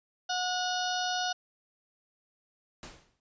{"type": "harmonic tone", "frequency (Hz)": 729, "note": "F#5", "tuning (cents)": -26, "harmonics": [1, 2, 4, 5, 6, 7, 8], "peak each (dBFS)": [-32, -35, -38, -39, -40, -40, -41], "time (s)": [0.29, 1.33], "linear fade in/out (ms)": 10}
{"type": "noise with exponential decay", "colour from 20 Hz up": "pink", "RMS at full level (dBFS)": -41, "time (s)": [2.83, 3.2], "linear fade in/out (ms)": 1, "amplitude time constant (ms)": 79}
{"effects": ["resampled to 16000 Hz"]}